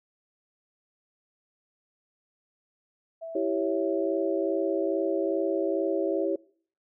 sine tone, 658 Hz, E5, 3 cents flat, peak -34 dBFS, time 3.21-6.26 s, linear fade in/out 20 ms
sine chord, C# diminished, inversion first, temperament equal, 329.6 / 392 / 554.4 Hz, E4 / G4 / C#5, 0 / 0 / 0 cents, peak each -29 dBFS, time 3.35-6.36 s, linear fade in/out 5 ms
effects noise-tail reverb RT60 0.5 s tail -22 dB re dry

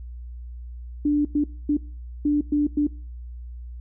sine tone bursts at uneven times, 293.7 Hz, D4, in tune, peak -17 dBFS, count 6, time 1.05-1.25 / 1.35-1.44 / 1.69-1.77 / 2.25-2.41 / 2.52-2.67 / 2.77-2.87 s, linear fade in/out 5 ms, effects noise-tail reverb RT60 0.4 s tail -22 dB re dry + added 60 Hz sine -34 dBFS peak until 3.8 s

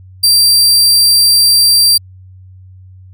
sawtooth tone, 4707 Hz, D8, 3 cents sharp, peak -3 dBFS, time 0.23-1.98 s, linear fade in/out 10 ms, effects added 93 Hz sine -34 dBFS peak until 3.13 s

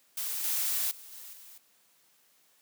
blue noise with level steps, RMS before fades -34 / -30 / -49 / -46 / -51 dBFS, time 0.17-1.58 s, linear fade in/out 5 ms, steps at 0.44 / 0.91 / 1.12 / 1.33 s, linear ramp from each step 2 ms, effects white hiss -66 dBFS RMS until 2.61 s + high-pass 150 Hz 12 dB/octave

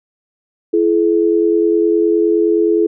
sine tone pair together, 336.2 / 425.9 Hz, E4 / G#4, +34 / +44 cents, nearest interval major third, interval 410 cents, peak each -13 dBFS, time 0.73-2.87 s, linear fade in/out 10 ms, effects none

